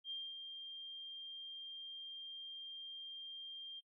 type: tone with ADSR envelope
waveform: sine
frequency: 3191 Hz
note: G7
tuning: 30 cents sharp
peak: -40 dBFS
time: 0.04-3.81 s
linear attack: 63 ms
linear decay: 240 ms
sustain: -6 dB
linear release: 24 ms
effects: noise-tail reverb RT60 0.1 s tail -25 dB re dry